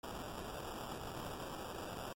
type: noise with sample-and-hold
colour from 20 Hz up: white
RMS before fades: -45 dBFS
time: 0.03-2.13 s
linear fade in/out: 5 ms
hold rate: 2100 Hz
effects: MP3 64 kbps